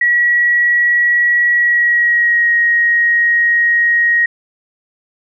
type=tone with pitch glide; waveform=sine; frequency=1924 to 1883.3 Hz; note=B6 to A#6; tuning=-46 to +17 cents; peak=-9 dBFS; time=0.01-4.26 s; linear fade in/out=5 ms; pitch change=-37 cents; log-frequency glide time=1.53-2.54 s; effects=none